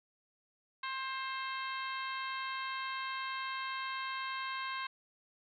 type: harmonic tone with a mistuned harmonic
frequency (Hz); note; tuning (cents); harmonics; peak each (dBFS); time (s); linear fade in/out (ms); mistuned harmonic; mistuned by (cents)
529; C5; +19; 2 / 3 / 4 / 5 / 6 / 7 / 8; -39 / -43 / -45 / -47 / -49 / -50 / -51; 0.83-4.87; 5; 7; +40
effects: none